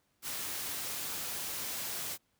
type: noise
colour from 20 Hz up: white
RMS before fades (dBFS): -38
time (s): 0.22-2.18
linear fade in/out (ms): 50
effects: pink hiss -75 dBFS RMS until 2.39 s + high-pass 60 Hz 12 dB/octave